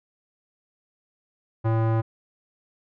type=tone with low-pass filter; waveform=square; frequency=112.4 Hz; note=A2; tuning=37 cents sharp; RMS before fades=-22 dBFS; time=1.64-2.02 s; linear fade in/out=20 ms; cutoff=1100 Hz; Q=1.2; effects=none